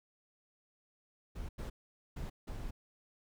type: noise bursts at uneven times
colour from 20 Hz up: brown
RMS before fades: -41 dBFS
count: 4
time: 1.35-1.49 / 1.58-1.7 / 2.16-2.3 / 2.47-2.71 s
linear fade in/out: 10 ms
effects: none